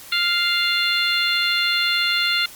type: harmonic tone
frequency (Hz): 698.5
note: F5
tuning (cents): 0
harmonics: 2 / 3 / 4 / 5 / 6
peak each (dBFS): -24 / -24 / -24 / -24 / -24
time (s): 0.12-2.46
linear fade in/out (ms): 5
effects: white hiss -41 dBFS RMS until 2.55 s + Opus 48 kbps